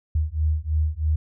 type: beating tone pair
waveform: sine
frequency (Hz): 76 / 79.1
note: D#2 / D#2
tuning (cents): -40 / +29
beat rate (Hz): 3.1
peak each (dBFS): -23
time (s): 0.15-1.16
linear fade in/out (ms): 5
effects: none